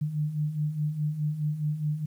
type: beating tone pair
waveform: sine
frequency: 147.5 / 152.3 Hz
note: D3 / D#3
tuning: +8 / -37 cents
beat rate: 4.8 Hz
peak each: -33 / -27 dBFS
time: 0.01-2.06 s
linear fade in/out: 10 ms
effects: 10-bit